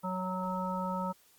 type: harmonic tone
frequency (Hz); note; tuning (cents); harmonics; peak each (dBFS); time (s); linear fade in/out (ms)
185; F#3; 0; 1 / 3 / 5 / 7; -35 / -39 / -36 / -39; 0.03-1.13; 20
effects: white hiss -64 dBFS RMS until 1.38 s + Opus 24 kbps